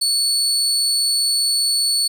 30% pulse tone, 4435 Hz, C#8, in tune, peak -13 dBFS, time 0.01-2.08 s, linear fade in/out 10 ms, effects none

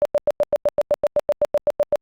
sine tone bursts, 587.3 Hz, D5, in tune, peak -13 dBFS, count 16, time 0.02-1.957 s, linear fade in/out 0 ms, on 32 ms, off 95 ms, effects Opus 48 kbps

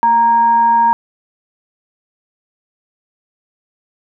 sine tone with frequency modulation, 932.3 Hz, A#5, in tune, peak -8 dBFS, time 0.03-0.93 s, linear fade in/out 0 ms, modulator 704 Hz, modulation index 0.22, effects none

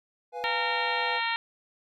triangle chord, F diminished, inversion second, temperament equal, 493.9 / 698.5 / 830.6 Hz, Cb5 / F5 / Ab5, 0 / 0 / 0 cents, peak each -34 / -37 / -34 dBFS, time 0.32-1.21 s, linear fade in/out 50 ms
harmonic tone, 460.1 Hz, A#4, 23 cents flat, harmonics 2 / 3 / 4 / 5 / 6 / 7 / 8 / 9, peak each -31 / -36 / -32 / -34 / -36 / -37 / -39 / -39 dBFS, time 0.44-1.36 s, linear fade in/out 0 ms
effects none

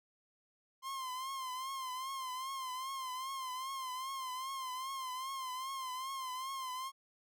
45% pulse tone with vibrato, 1046.5 Hz, C6, in tune, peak -39 dBFS, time 0.82-6.92 s, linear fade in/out 50 ms, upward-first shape triangle, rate 2.5 Hz, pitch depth 76 cents each way, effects none

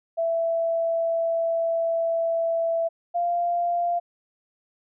sine tone pair in turn, 664 / 694.5 Hz, E5 / F5, +12 / -10 cents, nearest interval minor second, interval 78 cents, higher second, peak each -21 dBFS, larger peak neither, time 0.17-2.89 / 3.14-4 s, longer first, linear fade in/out 20 ms, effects none

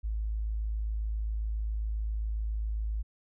sine tone, 53.7 Hz, A1, 41 cents flat, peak -29 dBFS, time 0.03-3.03 s, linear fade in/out 20 ms, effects none

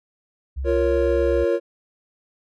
sine tone with vibrato, 66.7 Hz, C2, 34 cents sharp, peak -24 dBFS, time 0.56-1.45 s, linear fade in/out 20 ms, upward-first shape sine, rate 8.2 Hz, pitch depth 24 cents each way
triangle chord, Bb minor, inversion second, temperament equal, 349.2 / 466.2 / 554.4 Hz, F4 / Bb4 / Db5, 0 / 0 / 0 cents, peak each -20 dBFS, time 0.64-1.6 s, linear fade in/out 50 ms
effects none

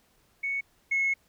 sine tone pair in turn, 2217 / 2181 Hz, C#7 / C#7, 0 / -29 cents, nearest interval unison, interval 29 cents, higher first, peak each -27 / -22 dBFS, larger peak second, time 0.43-0.61 / 0.91-1.14 s, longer second, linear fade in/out 10 ms, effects tanh soft clip ceiling -19 dBFS + pink hiss -66 dBFS RMS until 1.28 s

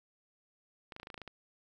clicks, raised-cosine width 0.3 ms, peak -29 dBFS, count 10, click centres 0.922 / 0.964 / 0.999 / 1.031 / 1.071 / 1.102 / 1.143 / 1.178 / 1.217 / 1.277 s, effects 11-bit

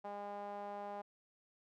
sawtooth tone with band-pass filter, 203.5 Hz, G#3, 35 cents flat, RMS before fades -45 dBFS, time 0.04-1.02 s, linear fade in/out 10 ms, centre 760 Hz, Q 3.7, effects none

